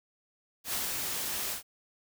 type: noise with ADSR envelope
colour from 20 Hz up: white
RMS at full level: -32 dBFS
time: 0.64-1.63 s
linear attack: 86 ms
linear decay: 170 ms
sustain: -2 dB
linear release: 110 ms
effects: none